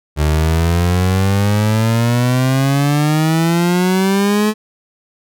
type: exponential sweep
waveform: 30% pulse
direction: up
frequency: 74.2 to 216.1 Hz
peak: -9 dBFS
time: 0.16-4.54 s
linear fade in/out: 50 ms
effects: none